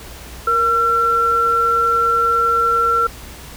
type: tone pair together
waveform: sine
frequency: 468.9 / 1355 Hz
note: A#4 / E6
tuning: +10 / +47 cents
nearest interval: octave + tritone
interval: 1837 cents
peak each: -22 / -13 dBFS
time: 0.47-3.07 s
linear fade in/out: 5 ms
effects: added 60 Hz sine -37 dBFS peak until 3.56 s + pink hiss -37 dBFS RMS until 3.56 s